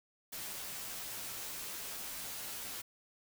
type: noise with comb filter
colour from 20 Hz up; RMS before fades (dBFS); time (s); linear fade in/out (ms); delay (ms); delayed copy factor
white; -43; 0.32-2.82; 10; 13; -0.7
effects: none